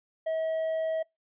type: tone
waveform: triangle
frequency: 642 Hz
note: E5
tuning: 46 cents flat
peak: -25 dBFS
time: 0.26-1.03 s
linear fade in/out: 10 ms
effects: noise-tail reverb RT60 0.2 s tail -25 dB re dry + resampled to 8000 Hz

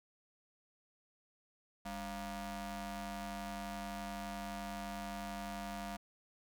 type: ring-modulated tone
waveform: sawtooth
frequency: 246.9 Hz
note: B3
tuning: in tune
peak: -34 dBFS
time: 1.85-5.97 s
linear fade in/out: 10 ms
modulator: 448 Hz
effects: none

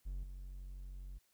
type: tone with level steps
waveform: triangle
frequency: 46.2 Hz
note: F#1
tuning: 2 cents flat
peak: -37 / -43 dBFS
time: 0.05-1.19 s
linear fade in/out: 20 ms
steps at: 0.23 s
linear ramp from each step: 2 ms
effects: white hiss -75 dBFS RMS until 1.33 s

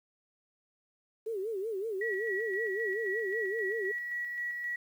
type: tone with vibrato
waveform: sine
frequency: 415.3 Hz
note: G#4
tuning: in tune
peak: -32 dBFS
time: 1.26-3.92 s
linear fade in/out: 10 ms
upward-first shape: sine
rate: 5.3 Hz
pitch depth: 180 cents each way
type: tone with tremolo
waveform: sine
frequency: 1929 Hz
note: B6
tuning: 41 cents flat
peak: -32 dBFS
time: 2.01-4.76 s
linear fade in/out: 5 ms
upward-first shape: square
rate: 3.8 Hz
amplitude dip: 30%
effects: 10-bit

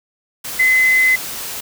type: tone in noise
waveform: sine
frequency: 2037 Hz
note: C7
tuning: 47 cents flat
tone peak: -10 dBFS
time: 0.59-1.16 s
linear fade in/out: 10 ms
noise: white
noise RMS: -27 dBFS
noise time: 0.44-1.61 s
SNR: +14 dB
effects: none

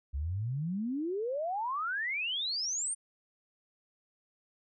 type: exponential sweep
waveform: sine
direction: up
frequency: 65 to 9220 Hz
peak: -31 dBFS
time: 0.13-2.95 s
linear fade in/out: 20 ms
effects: none

